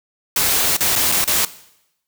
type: noise with dropouts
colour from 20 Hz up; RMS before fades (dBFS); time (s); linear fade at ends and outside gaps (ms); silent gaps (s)
white; -17; 0.36-1.45; 2; 0.767-0.806 / 0.955-0.96 / 1.118-1.121 / 1.243-1.276
effects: noise-tail reverb RT60 0.8 s tail -17 dB re dry